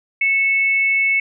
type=tone pair together; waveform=sine; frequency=2203 / 2637 Hz; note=C#7 / E7; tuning=-11 / 0 cents; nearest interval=minor third; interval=311 cents; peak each=-14 / -25 dBFS; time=0.21-1.2 s; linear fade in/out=5 ms; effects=none